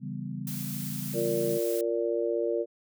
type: chord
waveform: sine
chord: C# half-diminished seventh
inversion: none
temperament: equal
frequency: 138.59 / 164.81 / 196 / 246.9 Hz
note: C#3 / E3 / G3 / B3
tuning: 0 / 0 / 0 / 0 cents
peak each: -37 / -40 / -37 / -40 dBFS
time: 0-1.6 s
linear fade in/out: 50 ms
type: noise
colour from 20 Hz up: blue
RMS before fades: -39 dBFS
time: 0.47-1.81 s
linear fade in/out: 2 ms
type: harmonic tone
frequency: 116.1 Hz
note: A#2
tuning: 7 cents flat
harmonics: 3 / 4 / 5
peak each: -30 / -29 / -31 dBFS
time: 1.13-2.66 s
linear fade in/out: 50 ms
effects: none